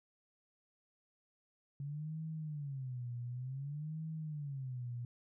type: tone with vibrato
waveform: sine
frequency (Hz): 138.59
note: C#3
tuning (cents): 0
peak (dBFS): -39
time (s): 1.8-5.05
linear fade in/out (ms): 2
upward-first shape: sine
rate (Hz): 0.55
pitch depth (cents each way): 240
effects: none